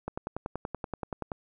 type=click train; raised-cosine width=1 ms; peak=-19 dBFS; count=14; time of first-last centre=0.08-1.318 s; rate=10.5 Hz; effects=none